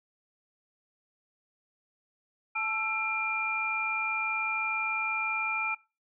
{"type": "tone cluster", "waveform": "sine", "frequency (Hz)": [873, 1334, 2389], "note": ["A5", "E6", "D7"], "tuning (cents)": [-14, 20, 29], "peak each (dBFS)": [-36, -34, -30], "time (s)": [2.55, 5.75], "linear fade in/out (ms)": 10, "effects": ["noise-tail reverb RT60 0.3 s tail -22 dB re dry"]}